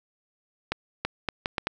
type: accelerating click train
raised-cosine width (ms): 0.3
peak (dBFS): -10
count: 6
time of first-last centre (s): 0.72-1.671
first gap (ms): 330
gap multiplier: 0.72
effects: none